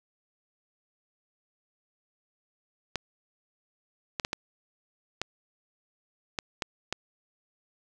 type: clicks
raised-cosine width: 0.2 ms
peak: -12 dBFS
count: 8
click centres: 2.957 / 4.198 / 4.249 / 4.331 / 5.216 / 6.388 / 6.622 / 6.926 s
effects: none